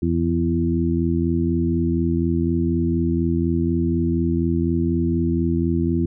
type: harmonic tone with a mistuned harmonic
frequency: 84.1 Hz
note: E2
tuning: 35 cents sharp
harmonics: 1 / 2 / 3 / 4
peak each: -23 / -23 / -23 / -23 dBFS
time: 0.02-6.06 s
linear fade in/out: 5 ms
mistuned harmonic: 1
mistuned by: +18 cents
effects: none